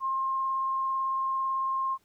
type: tone with vibrato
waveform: sine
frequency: 1064 Hz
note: C6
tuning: 29 cents sharp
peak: -26 dBFS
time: 0-1.98 s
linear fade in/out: 50 ms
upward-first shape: triangle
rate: 18 Hz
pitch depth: 8 cents each way
effects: pink hiss -68 dBFS RMS until 2.04 s